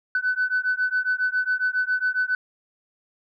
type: beating tone pair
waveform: sine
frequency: 1500 / 1507.3 Hz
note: F#6 / F#6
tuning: +23 / +32 cents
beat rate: 7.3 Hz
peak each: -23 dBFS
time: 0.15-2.35 s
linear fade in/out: 2 ms
effects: tanh soft clip ceiling -15 dBFS